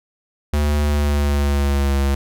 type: tone with pitch glide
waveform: square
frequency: 73.8 to 69.26 Hz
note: D2 to C#2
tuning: +9 to -1 cents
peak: -16 dBFS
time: 0.53-2.15 s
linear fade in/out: 5 ms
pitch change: -110 cents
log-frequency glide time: 0.83-1.94 s
effects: none